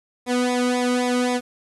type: tone with flanger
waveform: sawtooth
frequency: 247.7 Hz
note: B3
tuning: 5 cents sharp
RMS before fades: -21 dBFS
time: 0.26-1.41 s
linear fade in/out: 50 ms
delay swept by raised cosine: 0.67 to 1.18 ms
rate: 3.8 Hz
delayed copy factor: -0.9
effects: resampled to 24000 Hz + 8-bit